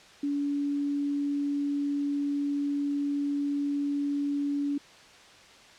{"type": "tone", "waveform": "sine", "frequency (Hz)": 285.6, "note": "D4", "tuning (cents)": -48, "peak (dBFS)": -26, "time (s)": [0.23, 4.78], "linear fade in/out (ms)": 5, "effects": ["white hiss -52 dBFS RMS until 5.78 s", "low-pass 5000 Hz 12 dB/octave"]}